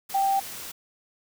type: tone in noise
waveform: sine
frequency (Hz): 784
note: G5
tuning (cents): 0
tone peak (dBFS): -20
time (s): 0.14-0.4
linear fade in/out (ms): 10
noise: white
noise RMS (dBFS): -38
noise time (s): 0.09-0.72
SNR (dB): +15
effects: none